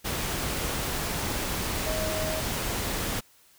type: tone in noise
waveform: sine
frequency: 629 Hz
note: D#5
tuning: 19 cents sharp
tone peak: -31 dBFS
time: 1.85-2.41 s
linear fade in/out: 20 ms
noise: pink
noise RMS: -30 dBFS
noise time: 0.04-3.21 s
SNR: -4 dB
effects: white hiss -59 dBFS RMS until 3.58 s